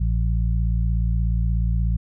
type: harmonic tone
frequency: 56.7 Hz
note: A#1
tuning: 47 cents flat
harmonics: 1 / 2 / 3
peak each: -19 / -25 / -29 dBFS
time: 0-1.97 s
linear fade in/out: 10 ms
effects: none